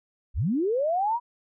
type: linear sweep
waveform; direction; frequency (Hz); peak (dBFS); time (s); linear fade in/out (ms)
sine; up; 36.71 to 983; -22; 0.34-1.2; 50
effects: none